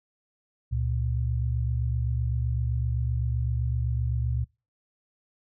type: tone pair together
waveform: sine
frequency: 70.1 / 117.89 Hz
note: C#2 / A#2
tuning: +20 / +20 cents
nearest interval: major sixth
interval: 900 cents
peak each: -27 dBFS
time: 0.71-4.45 s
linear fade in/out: 20 ms
effects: noise-tail reverb RT60 0.3 s tail -25 dB re dry